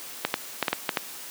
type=clicks; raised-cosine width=0.3 ms; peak=-6 dBFS; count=7; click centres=0.25 / 0.341 / 0.627 / 0.682 / 0.73 / 0.892 / 0.972 s; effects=white hiss -40 dBFS RMS until 1.3 s + high-pass 200 Hz 12 dB/octave